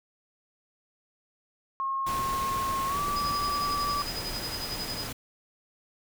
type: tone with pitch glide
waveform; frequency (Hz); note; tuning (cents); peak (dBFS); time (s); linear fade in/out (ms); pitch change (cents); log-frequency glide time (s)
sine; 1079 to 1156.4; C#6 to D6; -47 to -27; -27; 1.8-4.02; 0; +120; 2.86-3
type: noise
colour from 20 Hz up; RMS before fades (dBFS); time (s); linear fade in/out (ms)
pink; -36; 2.06-5.13; 10
type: clicks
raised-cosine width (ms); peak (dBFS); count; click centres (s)
2; -28; 6; 2.953 / 3.083 / 3.172 / 3.214 / 3.249 / 3.311
type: tone with tremolo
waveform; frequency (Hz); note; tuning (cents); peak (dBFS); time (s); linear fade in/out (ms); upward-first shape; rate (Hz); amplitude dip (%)
sine; 4978; D#8; 0; -31; 3.16-5.07; 2; triangle; 11; 85
effects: none